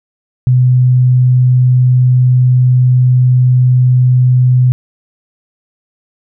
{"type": "tone", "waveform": "sine", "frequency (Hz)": 126.2, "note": "B2", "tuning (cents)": 38, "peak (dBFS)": -5, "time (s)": [0.47, 4.72], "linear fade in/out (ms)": 0, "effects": []}